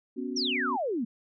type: chord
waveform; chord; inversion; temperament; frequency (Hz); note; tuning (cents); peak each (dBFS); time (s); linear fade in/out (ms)
sine; B suspended second; none; equal; 246.9 / 277.2 / 370; B3 / C#4 / F#4; 0 / 0 / 0; -34 / -35 / -37; 0.16-0.77; 20
type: exponential sweep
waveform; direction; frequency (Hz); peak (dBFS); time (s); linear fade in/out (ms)
sine; down; 5920 to 212.1; -27; 0.36-1.05; 10
effects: none